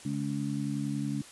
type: harmonic tone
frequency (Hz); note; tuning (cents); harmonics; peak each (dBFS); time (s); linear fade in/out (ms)
70.9; C#2; +40; 2 / 3 / 4; -34 / -34 / -34; 0.05-1.22; 5
effects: white hiss -50 dBFS RMS until 1.31 s + resampled to 24000 Hz